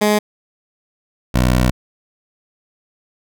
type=tone pair in turn; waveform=15% pulse; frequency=210 / 62.16 Hz; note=G#3 / B1; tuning=+19 / +12 cents; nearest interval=octave + major sixth; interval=2107 cents; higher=first; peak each=-6 dBFS; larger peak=neither; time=0.01-0.19 / 1.34-1.71 s; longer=second; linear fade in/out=10 ms; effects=none